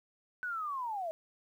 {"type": "linear sweep", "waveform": "sine", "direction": "down", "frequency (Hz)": [1508, 622.3], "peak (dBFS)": -34, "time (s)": [0.43, 1.11], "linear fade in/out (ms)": 0, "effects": ["11-bit"]}